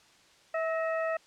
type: harmonic tone with a mistuned harmonic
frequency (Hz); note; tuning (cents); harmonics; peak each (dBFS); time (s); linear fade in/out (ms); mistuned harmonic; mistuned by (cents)
649; E5; -27; 1 / 2 / 3 / 4; -29 / -36 / -37 / -45; 0.54-1.17; 5; 3; -61
effects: white hiss -60 dBFS RMS until 1.26 s + low-pass 6000 Hz 12 dB/octave